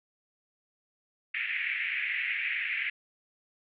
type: band-pass noise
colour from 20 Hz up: pink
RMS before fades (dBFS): -32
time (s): 1.34-2.9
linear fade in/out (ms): 5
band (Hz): 1900 to 2500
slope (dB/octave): 48
effects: none